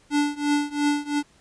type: tone with tremolo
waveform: square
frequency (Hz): 291.7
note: D4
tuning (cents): -12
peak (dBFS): -18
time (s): 0.1-1.23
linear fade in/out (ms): 50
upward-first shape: triangle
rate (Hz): 2.9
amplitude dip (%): 95
effects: pink hiss -58 dBFS RMS until 1.4 s + resampled to 22050 Hz